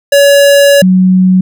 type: tone pair in turn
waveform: square / sine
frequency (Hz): 565 / 185.41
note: C#5 / F#3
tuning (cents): +33 / +4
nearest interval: octave + perfect fifth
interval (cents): 1929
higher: first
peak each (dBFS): -3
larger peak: neither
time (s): 0.12-0.82 / 0.82-1.41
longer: first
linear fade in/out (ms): 5
effects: none